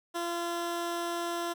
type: tone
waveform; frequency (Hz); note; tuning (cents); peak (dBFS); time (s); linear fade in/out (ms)
15% pulse; 342.8; F4; -32; -25; 0.14-1.54; 20
effects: none